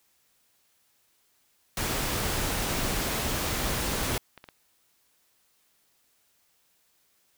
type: noise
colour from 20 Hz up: pink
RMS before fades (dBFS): -29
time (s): 1.77-4.18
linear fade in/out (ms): 2
type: clicks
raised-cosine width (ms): 0.3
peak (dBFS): -29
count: 5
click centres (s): 3.711 / 3.938 / 4.377 / 4.441 / 4.488
effects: white hiss -68 dBFS RMS until 7.37 s